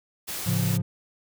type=noise; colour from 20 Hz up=white; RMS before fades=-33 dBFS; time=0.27-0.78 s; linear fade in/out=20 ms
type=chord; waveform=triangle; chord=A augmented; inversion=none; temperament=equal; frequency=110 / 138.59 / 174.61 Hz; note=A2 / C#3 / E#3; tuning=0 / 0 / 0 cents; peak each=-24 / -26 / -24 dBFS; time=0.46-0.82 s; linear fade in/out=10 ms
effects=none